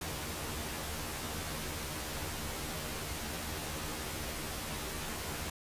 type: noise with comb filter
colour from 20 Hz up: pink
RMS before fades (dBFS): -39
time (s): 0.01-5.5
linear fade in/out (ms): 5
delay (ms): 13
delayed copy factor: +0.9
effects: resampled to 32000 Hz